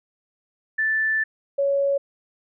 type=tone pair in turn; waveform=sine; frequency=1760 / 557.9 Hz; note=A6 / C#5; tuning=0 / +11 cents; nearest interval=octave + minor sixth; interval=1989 cents; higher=first; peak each=-19 / -18 dBFS; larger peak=second; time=0.78-1.24 / 1.58-1.98 s; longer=first; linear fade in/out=10 ms; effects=none